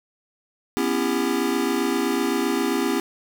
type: chord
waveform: square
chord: C# half-diminished seventh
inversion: third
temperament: just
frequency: 249.5 / 277.2 / 332.6 / 399.1 Hz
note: B3 / C#4 / E4 / G4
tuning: +18 / 0 / +16 / +31 cents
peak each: -27 dBFS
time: 0.77-3 s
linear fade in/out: 0 ms
effects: none